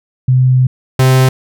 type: tone pair in turn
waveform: sine / 45% pulse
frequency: 128.3 / 130.39 Hz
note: C3 / C3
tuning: -34 / -6 cents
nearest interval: unison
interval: 28 cents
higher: second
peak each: -6 dBFS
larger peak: neither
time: 0.28-0.67 / 0.99-1.29 s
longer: first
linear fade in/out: 5 ms
effects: none